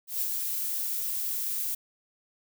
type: noise with ADSR envelope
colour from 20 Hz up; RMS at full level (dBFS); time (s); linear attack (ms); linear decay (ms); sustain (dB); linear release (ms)
violet; -28; 0.07-1.75; 140; 48; -3; 6
effects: none